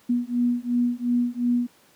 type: beating tone pair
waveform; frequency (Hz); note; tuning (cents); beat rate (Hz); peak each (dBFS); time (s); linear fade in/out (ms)
sine; 241.1 / 243.9; B3 / B3; -41 / -21; 2.8; -23; 0.09-1.67; 10
effects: pink hiss -57 dBFS RMS until 1.95 s + high-pass 150 Hz 12 dB/octave